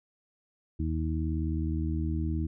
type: harmonic tone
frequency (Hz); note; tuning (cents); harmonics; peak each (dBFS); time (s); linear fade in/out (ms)
79.4; D#2; +36; 1 / 2 / 3 / 4; -29 / -35 / -37 / -35; 0.79-2.47; 10
effects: none